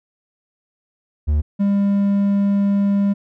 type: tone pair in turn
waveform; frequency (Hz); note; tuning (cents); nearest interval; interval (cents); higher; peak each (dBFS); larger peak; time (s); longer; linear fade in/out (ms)
triangle; 75 / 200.2; D2 / G3; +37 / +37; octave + perfect fourth; 1700; second; -12; neither; 1.27-1.42 / 1.59-3.14; second; 20
effects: none